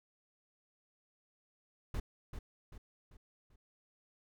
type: noise with echo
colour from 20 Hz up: brown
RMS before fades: -35 dBFS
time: 1.94-2 s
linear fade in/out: 5 ms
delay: 390 ms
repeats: 4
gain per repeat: -7 dB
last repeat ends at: 3.56 s
effects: none